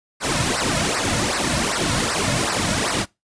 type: noise with flanger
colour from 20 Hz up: pink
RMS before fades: -21 dBFS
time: 0.2-3.06 s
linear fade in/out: 50 ms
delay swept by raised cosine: 0.29 to 2.59 ms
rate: 2.6 Hz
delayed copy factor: -0.9
effects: noise-tail reverb RT60 0.2 s tail -22 dB re dry + resampled to 22050 Hz